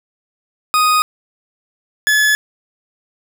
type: tone pair in turn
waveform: 40% pulse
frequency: 1245 / 1712.6 Hz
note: D#6 / A6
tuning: +1 / -47 cents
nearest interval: tritone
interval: 552 cents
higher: second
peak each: -10 dBFS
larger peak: neither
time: 0.74-1.02 / 2.07-2.35 s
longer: neither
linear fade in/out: 0 ms
effects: none